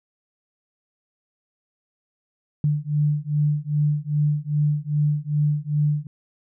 sine beating tone pair, 147.3 / 149.8 Hz, D3 / D3, +6 / +35 cents, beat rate 2.5 Hz, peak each -22 dBFS, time 2.64-6.07 s, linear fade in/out 2 ms, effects none

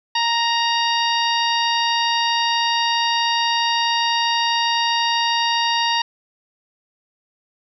harmonic tone with a mistuned harmonic, 932.3 Hz, A#5, in tune, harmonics 1 / 2 / 3 / 4 / 5 / 6, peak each -20 / -25 / -24 / -25 / -26 / -31 dBFS, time 0.15-6.02 s, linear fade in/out 5 ms, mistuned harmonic 3, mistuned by +15 cents, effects 9-bit

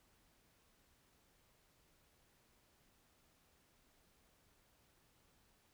silence, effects pink hiss -73 dBFS RMS until 5.73 s

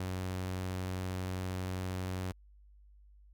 sawtooth tone, 92.5 Hz, F#2, in tune, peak -31 dBFS, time 0-2.32 s, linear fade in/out 5 ms, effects added 50 Hz sine -56 dBFS peak until 3.33 s

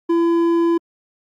sine tone with hard clipping, 336.9 Hz, E4, 38 cents sharp, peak -15 dBFS, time 0.09-0.78 s, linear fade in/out 10 ms, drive 6 dB, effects Opus 48 kbps

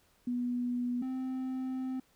sine / triangle tone pair in turn, 244.8 / 259.4 Hz, B3 / C4, -15 / -15 cents, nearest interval minor second, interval 100 cents, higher second, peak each -30 / -31 dBFS, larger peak first, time 0.27-1.02 / 1.02-2 s, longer second, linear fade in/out 5 ms, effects pink hiss -68 dBFS RMS until 2.15 s

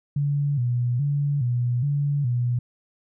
sine tone with vibrato, 132.3 Hz, C3, 20 cents sharp, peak -20 dBFS, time 0.16-2.59 s, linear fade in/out 5 ms, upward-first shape square, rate 1.2 Hz, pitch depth 140 cents each way, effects none

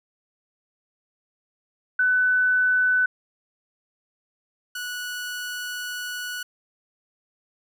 sine / sawtooth tone pair in turn, 1500 / 1471.7 Hz, F#6 / F#6, +23 / -10 cents, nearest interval unison, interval 33 cents, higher first, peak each -17 / -26 dBFS, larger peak first, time 1.99-3.06 / 4.75-6.43 s, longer second, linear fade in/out 5 ms, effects none

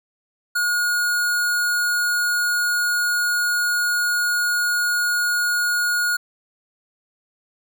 square tone, 1440 Hz, F#6, 47 cents flat, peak -19 dBFS, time 0.55-6.17 s, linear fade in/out 10 ms, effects none

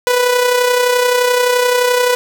sawtooth tone with amplitude modulation, 493.9 Hz, B4, in tune, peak -5 dBFS, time 0.07-2.15 s, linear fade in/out 0 ms, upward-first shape sine, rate 31.6 Hz, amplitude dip 45%, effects none

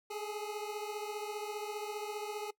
25% pulse beating tone pair, 415.3 / 430.3 Hz, G#4 / A4, 0 / -39 cents, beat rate 15 Hz, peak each -36 / -39 dBFS, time 0.1-2.51 s, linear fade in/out 10 ms, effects noise-tail reverb RT60 0.1 s tail -21 dB re dry

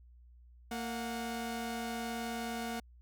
sawtooth tone pair together, 229.7 / 728.3 Hz, A#3 / F#5, -25 / -28 cents, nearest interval octave + minor sixth, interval 1997 cents, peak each -34 / -37 dBFS, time 0.71-2.8 s, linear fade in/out 5 ms, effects added 60 Hz sine -55 dBFS peak until 3.01 s

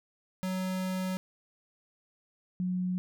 square / sine tone pair in turn, 186.2 / 182.16 Hz, F#3 / F#3, +11 / -27 cents, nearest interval unison, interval 38 cents, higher first, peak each -31 / -28 dBFS, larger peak second, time 0.43-1.17 / 2.6-2.98 s, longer first, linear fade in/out 0 ms, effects none

